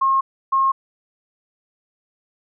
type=tone pair in turn; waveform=sine; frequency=1076 / 1076 Hz; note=C6 / C6; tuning=+48 / +48 cents; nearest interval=unison; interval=0 cents; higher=neither; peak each=-14 dBFS; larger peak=neither; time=0.01-0.21 / 0.52-0.72 s; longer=neither; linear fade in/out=10 ms; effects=none